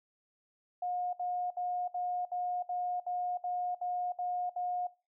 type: tone bursts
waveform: sine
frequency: 718 Hz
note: F5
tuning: 48 cents sharp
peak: -32 dBFS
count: 11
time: 0.82-4.87 s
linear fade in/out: 5 ms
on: 310 ms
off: 64 ms
effects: noise-tail reverb RT60 0.3 s tail -20 dB re dry